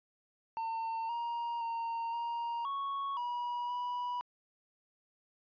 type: tone with pitch steps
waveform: triangle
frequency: 905 / 940 / 922 / 937 / 1108 / 967 / 979 Hz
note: A5 / A#5 / A#5 / A#5 / C#6 / B5 / B5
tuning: +48 / +14 / -19 / +9 / -1 / -37 / -15 cents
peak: -32 dBFS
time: 0.57-4.21 s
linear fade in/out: 0 ms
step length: 520 ms
effects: resampled to 11025 Hz

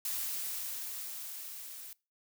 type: noise with level ramp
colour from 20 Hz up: blue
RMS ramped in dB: -35 to -47 dBFS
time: 0.05-1.93 s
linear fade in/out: 2 ms
effects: noise-tail reverb RT60 0.3 s tail -23 dB re dry

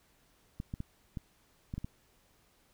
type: clicks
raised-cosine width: 5 ms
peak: -25 dBFS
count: 7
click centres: 0.601 / 0.739 / 0.804 / 1.172 / 1.739 / 1.78 / 1.845 s
effects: pink hiss -68 dBFS RMS until 2.73 s

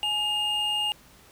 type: tone pair together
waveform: triangle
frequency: 842 / 2832 Hz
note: G#5 / F7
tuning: +24 / +23 cents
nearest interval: octave + major sixth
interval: 2099 cents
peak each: -31 / -23 dBFS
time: 0.03-0.92 s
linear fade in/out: 0 ms
effects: pink hiss -54 dBFS RMS until 1.31 s

